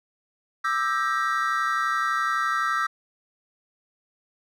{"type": "chord", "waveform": "triangle", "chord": "E half-diminished seventh", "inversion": "third", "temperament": "just", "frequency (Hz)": [1186.7, 1318.5, 1582.2, 1898.7], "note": ["D6", "E6", "G6", "Bb6"], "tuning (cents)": [18, 0, 16, 31], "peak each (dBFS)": [-27, -23, -28, -29], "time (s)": [0.64, 2.87], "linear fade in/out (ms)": 10, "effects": []}